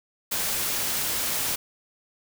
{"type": "noise", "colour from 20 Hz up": "white", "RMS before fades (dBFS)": -27, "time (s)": [0.31, 1.56], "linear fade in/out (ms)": 10, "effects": []}